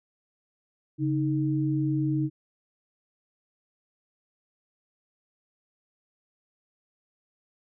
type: tone pair together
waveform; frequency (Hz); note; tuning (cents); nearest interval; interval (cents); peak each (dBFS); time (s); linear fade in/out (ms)
sine; 139.5 / 311.1; C#3 / D#4; +11 / 0; octave + major second; 1389; -26; 0.98-2.3; 50
effects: none